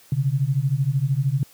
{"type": "beating tone pair", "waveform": "sine", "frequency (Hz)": [130, 143], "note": ["C3", "D3"], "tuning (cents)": [-11, -46], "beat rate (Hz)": 13, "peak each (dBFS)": -21, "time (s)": [0.12, 1.43], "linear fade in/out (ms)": 2, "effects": ["white hiss -52 dBFS RMS until 1.53 s", "high-pass 80 Hz 12 dB/octave"]}